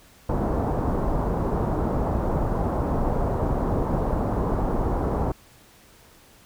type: low-pass noise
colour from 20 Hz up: pink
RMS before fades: -24 dBFS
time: 0.29-5.32 s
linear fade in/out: 5 ms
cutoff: 1000 Hz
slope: 24 dB/octave
effects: pink hiss -53 dBFS RMS until 6.45 s